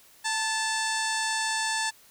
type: harmonic tone with a mistuned harmonic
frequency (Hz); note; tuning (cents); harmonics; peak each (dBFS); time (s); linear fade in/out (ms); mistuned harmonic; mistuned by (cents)
889; A5; +18; 1 / 2 / 3 / 4 / 5 / 6 / 7 / 8 / 9 / 10; -31 / -30 / -38 / -37 / -36 / -38 / -40 / -40 / -38 / -39; 0.24-1.91; 20; 2; -38
effects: white hiss -56 dBFS RMS until 2.1 s